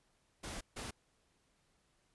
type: noise bursts at uneven times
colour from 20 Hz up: pink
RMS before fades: -44 dBFS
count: 2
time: 0.43-0.61 / 0.76-0.91 s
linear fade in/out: 10 ms
effects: pink hiss -75 dBFS RMS until 2.14 s + resampled to 24000 Hz